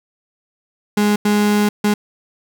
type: tone bursts at uneven times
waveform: 35% pulse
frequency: 207.7 Hz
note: G#3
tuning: in tune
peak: -11 dBFS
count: 3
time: 0.97-1.16 / 1.25-1.69 / 1.84-1.94 s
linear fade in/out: 5 ms
effects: none